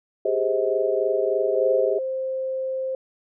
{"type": "chord", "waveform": "sine", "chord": "Ab major seventh", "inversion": "third", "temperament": "equal with one note detuned", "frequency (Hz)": [392, 415.3, 523.3, 636.4], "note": ["G4", "Ab4", "C5", "Eb5"], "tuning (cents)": [0, 0, 0, 39], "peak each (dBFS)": -25, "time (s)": [0.25, 1.99], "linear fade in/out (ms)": 5}
{"type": "tone", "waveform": "sine", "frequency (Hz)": 525, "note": "C5", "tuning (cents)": 6, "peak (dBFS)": -24, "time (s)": [1.55, 2.95], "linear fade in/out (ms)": 2}
{"effects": []}